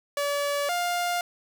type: tone pair in turn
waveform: sawtooth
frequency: 573 / 703.5 Hz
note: D5 / F5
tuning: -43 / +12 cents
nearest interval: major third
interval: 355 cents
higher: second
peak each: -21 dBFS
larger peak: neither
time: 0.17-0.69 / 0.69-1.21 s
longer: neither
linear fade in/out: 2 ms
effects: none

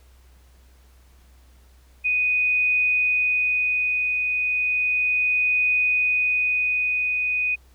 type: tone with tremolo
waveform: sine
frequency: 2488 Hz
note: D#7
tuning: 1 cent flat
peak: -17 dBFS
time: 2.04-7.56 s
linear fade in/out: 20 ms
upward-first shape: triangle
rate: 0.34 Hz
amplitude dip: 35%
effects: added 63 Hz sine -50 dBFS peak until 7.74 s + pink hiss -60 dBFS RMS until 7.74 s

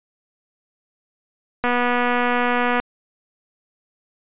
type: click train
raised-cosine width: 0.5 ms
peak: -6 dBFS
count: 284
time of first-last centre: 1.64-2.8 s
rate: 244 Hz
effects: resampled to 8000 Hz

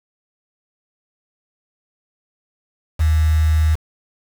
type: tone with quantisation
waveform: sine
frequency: 78.4 Hz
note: D#2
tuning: 14 cents sharp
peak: -12 dBFS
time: 2.99-3.76 s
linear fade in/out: 20 ms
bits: 5
effects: none

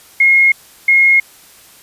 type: tone pair in turn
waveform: sine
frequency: 2153 / 2153 Hz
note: C7 / C7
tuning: +49 / +49 cents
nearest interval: unison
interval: 0 cents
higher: neither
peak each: -6 dBFS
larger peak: neither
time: 0.2-0.52 / 0.88-1.2 s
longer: neither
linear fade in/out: 5 ms
effects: white hiss -43 dBFS RMS until 1.82 s + resampled to 32000 Hz

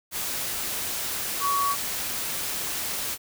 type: tone in noise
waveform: sine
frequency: 1125 Hz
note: C#6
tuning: 25 cents sharp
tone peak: -22 dBFS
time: 1.4-1.76 s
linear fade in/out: 50 ms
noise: white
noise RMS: -30 dBFS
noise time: 0.11-3.18 s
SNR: +5 dB
effects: none

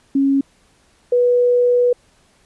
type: tone pair in turn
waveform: sine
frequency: 274.6 / 489.3 Hz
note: C#4 / B4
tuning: -16 / -16 cents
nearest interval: minor seventh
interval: 1000 cents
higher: second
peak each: -12 / -11 dBFS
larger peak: second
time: 0.15-0.41 / 1.12-1.93 s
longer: second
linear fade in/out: 5 ms
effects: pink hiss -56 dBFS RMS until 2.45 s + resampled to 24000 Hz

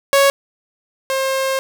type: tone pair in turn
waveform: sawtooth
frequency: 554.4 / 533.1 Hz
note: C#5 / C5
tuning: 0 / +32 cents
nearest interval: minor second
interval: 68 cents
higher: first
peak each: -6 / -13 dBFS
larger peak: first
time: 0.13-0.3 / 1.1-1.59 s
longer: second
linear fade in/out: 0 ms
effects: none

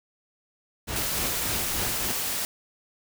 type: noise with tremolo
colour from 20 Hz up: pink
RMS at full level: -30 dBFS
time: 0.87-2.13 s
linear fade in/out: 20 ms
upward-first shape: triangle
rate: 3.4 Hz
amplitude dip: 75%
type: noise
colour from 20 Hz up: white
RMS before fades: -29 dBFS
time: 0.96-2.45 s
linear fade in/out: 0 ms
effects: none

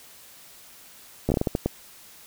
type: slowing click train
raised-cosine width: 2 ms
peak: -9 dBFS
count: 9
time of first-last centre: 1.29-1.66 s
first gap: 12 ms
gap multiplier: 1.37
effects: white hiss -49 dBFS RMS until 2.26 s

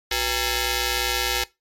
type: ring-modulated tone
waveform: 5% pulse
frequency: 430.1 Hz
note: A4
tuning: 39 cents flat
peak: -7 dBFS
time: 0.11-1.44 s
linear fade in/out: 5 ms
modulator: 1230 Hz
effects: noise-tail reverb RT60 0.2 s tail -20 dB re dry + MP3 64 kbps

